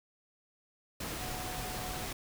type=tone in noise; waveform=sine; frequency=735 Hz; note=F#5; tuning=12 cents flat; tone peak=-44 dBFS; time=1.19-2.06 s; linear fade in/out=5 ms; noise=pink; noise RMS=-39 dBFS; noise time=1-2.13 s; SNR=-8 dB; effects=none